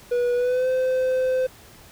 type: tone with pitch glide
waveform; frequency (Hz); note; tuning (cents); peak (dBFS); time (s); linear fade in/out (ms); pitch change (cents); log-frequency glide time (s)
triangle; 486.4 to 514.7; B4 to C5; -26 to -29; -17; 0.11-1.47; 10; +97; 0.35-0.68
effects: pink hiss -48 dBFS RMS until 1.91 s